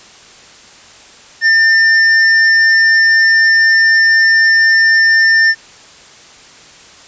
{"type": "tone with hard clipping", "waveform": "sine", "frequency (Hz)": 1798, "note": "A6", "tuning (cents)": 37, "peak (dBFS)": -8, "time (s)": [1.41, 5.55], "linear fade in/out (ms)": 50, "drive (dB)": 9, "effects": ["white hiss -39 dBFS RMS until 7.07 s", "resampled to 16000 Hz"]}